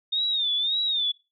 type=tone with vibrato; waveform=sine; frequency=3652 Hz; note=A#7; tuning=36 cents flat; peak=-22 dBFS; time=0.12-1.12 s; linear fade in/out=10 ms; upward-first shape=sine; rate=1.8 Hz; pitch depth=110 cents each way; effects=noise-tail reverb RT60 0.3 s tail -22 dB re dry